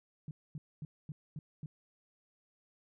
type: tone bursts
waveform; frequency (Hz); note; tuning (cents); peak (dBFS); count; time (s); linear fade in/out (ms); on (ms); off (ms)
sine; 150.8; D3; +46; -39; 6; 0.28-1.66; 2; 30; 240
effects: none